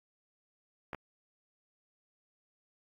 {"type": "clicks", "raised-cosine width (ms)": 0.5, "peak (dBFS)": -24, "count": 2, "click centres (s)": [0.932, 0.947], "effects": ["AAC 64 kbps"]}